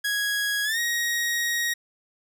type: tone with pitch glide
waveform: sawtooth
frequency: 1660 to 1884.9 Hz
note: G#6 to A#6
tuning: -1 to +19 cents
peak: -20 dBFS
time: 0.04-1.74 s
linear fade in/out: 10 ms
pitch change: +220 cents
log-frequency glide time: 0.64-0.79 s
effects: none